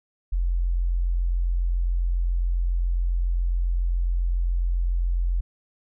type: tone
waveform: sine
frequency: 43.65 Hz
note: F1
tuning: in tune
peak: -20 dBFS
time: 0.32-5.41 s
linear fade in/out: 10 ms
effects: none